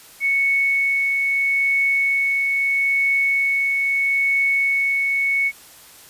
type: tone with tremolo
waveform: sine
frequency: 2214 Hz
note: C#7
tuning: 3 cents flat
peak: -15 dBFS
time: 0.2-5.52 s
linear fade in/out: 50 ms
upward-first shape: triangle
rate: 0.77 Hz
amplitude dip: 25%
effects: white hiss -45 dBFS RMS until 6.09 s + resampled to 32000 Hz

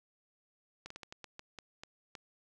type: slowing click train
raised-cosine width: 0.2 ms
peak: -28 dBFS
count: 10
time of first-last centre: 0.86-2.152 s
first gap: 44 ms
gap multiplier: 1.28
effects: none

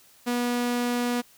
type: tone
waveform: sawtooth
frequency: 242.7 Hz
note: B3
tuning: 30 cents flat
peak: -20 dBFS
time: 0.26-1.22 s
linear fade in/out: 20 ms
effects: white hiss -56 dBFS RMS until 1.37 s

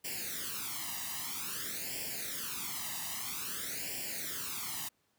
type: noise with flanger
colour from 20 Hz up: white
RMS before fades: -39 dBFS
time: 0.04-4.89 s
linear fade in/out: 10 ms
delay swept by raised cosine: 0.39 to 1.05 ms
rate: 0.51 Hz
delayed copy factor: +0.85
effects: pink hiss -75 dBFS RMS until 5.18 s + high-pass 100 Hz 12 dB/octave

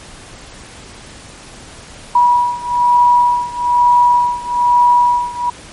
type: beating tone pair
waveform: sine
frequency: 970 / 971.1 Hz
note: B5 / B5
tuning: -31 / -29 cents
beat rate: 1.1 Hz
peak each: -11 / -13 dBFS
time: 2.15-5.5 s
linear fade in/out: 5 ms
effects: pink hiss -36 dBFS RMS until 5.72 s + MP3 48 kbps

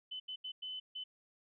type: tone bursts at uneven times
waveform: sine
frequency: 3026 Hz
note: F#7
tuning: 38 cents sharp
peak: -40 dBFS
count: 5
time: 0.11-0.2 / 0.28-0.36 / 0.44-0.52 / 0.62-0.8 / 0.95-1.04 s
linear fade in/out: 10 ms
effects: none

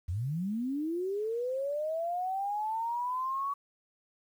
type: linear sweep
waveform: sine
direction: up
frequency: 77.7 to 1132 Hz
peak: -30 dBFS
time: 0.08-3.54 s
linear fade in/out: 10 ms
effects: 10-bit

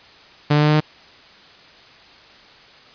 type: tone with pitch steps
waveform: sawtooth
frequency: 147.8 / 149.09 / 150.38 / 151.69 / 153.01 Hz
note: D3 / D3 / D3 / D#3 / D#3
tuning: +11 / +26 / +41 / -44 / -29 cents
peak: -9 dBFS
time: 0.5-0.805 s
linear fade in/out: 10 ms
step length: 61 ms
effects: white hiss -46 dBFS RMS until 2.94 s + resampled to 11025 Hz

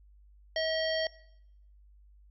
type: harmonic tone with a mistuned harmonic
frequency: 640 Hz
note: D#5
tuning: 49 cents sharp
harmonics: 1 / 3 / 5 / 7 / 9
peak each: -30 / -35 / -37 / -38 / -40 dBFS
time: 0.56-1.07 s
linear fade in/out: 2 ms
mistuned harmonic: 9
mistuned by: -69 cents
effects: noise-tail reverb RT60 0.8 s tail -21 dB re dry + added 50 Hz sine -55 dBFS peak until 2.3 s

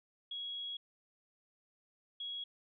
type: tone bursts at uneven times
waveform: sine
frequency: 3322 Hz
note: G#7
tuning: in tune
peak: -39 dBFS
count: 2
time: 0.31-0.77 / 2.2-2.44 s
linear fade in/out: 5 ms
effects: none

